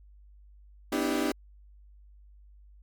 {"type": "chord", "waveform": "35% pulse", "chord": "E minor seventh", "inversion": "second", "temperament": "equal with one note detuned", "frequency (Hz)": [246.9, 293.7, 323.4, 392], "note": ["B3", "D4", "E4", "G4"], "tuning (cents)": [0, 0, -33, 0], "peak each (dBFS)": [-31, -28, -31, -31], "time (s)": [0.92, 1.32], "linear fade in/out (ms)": 5, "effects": ["added 50 Hz sine -51 dBFS peak until 2.82 s", "MP3 96 kbps"]}